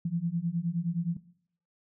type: beating tone pair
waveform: sine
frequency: 164.81 / 174.41 Hz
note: E3 / F3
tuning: 0 / -2 cents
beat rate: 9.6 Hz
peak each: -32 / -30 dBFS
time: 0.05-1.17 s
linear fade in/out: 5 ms
effects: noise-tail reverb RT60 0.6 s tail -17 dB re dry